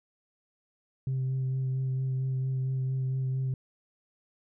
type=tone with vibrato; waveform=sine; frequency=131.2 Hz; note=C3; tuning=5 cents sharp; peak=-25 dBFS; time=1.07-3.54 s; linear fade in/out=2 ms; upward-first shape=sine; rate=4.4 Hz; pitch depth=14 cents each way; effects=tanh soft clip ceiling -25 dBFS